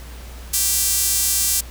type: tone with high-pass filter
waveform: sawtooth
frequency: 392 Hz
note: G4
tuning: in tune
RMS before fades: -19 dBFS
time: 0.53-1.61 s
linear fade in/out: 10 ms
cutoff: 7600 Hz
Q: 1
effects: added 60 Hz sine -34 dBFS peak until 1.7 s + pink hiss -42 dBFS RMS until 1.7 s